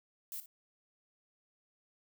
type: noise with echo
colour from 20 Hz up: violet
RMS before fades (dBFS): -42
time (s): 0.32-0.4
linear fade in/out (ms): 0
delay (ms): 59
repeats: 1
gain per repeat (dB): -13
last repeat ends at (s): 0.459
effects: none